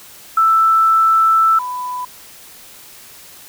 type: tone pair in turn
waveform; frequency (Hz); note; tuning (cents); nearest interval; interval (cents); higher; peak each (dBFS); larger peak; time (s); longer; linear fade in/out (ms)
sine; 1323 / 996; E6 / B5; +6 / +14; perfect fourth; 492; first; -9 / -21; first; 0.37-1.59 / 1.59-2.05; first; 5
effects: white hiss -40 dBFS RMS until 3.48 s